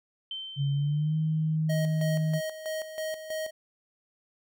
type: tone with exponential decay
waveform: sine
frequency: 3100 Hz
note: G7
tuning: 20 cents flat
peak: -32 dBFS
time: 0.31-1.56 s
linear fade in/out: 2 ms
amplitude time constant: 270 ms
type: tone with pitch glide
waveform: sine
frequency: 140 to 157.14 Hz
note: C#3 to D#3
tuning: +18 to +17 cents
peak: -24 dBFS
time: 0.56-2.41 s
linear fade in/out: 50 ms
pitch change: +199 cents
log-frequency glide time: 0.72-1.16 s
type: tone with tremolo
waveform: square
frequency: 629 Hz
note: D#5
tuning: 19 cents sharp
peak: -31 dBFS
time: 1.69-3.51 s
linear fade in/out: 10 ms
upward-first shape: square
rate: 3.1 Hz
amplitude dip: 65%
effects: none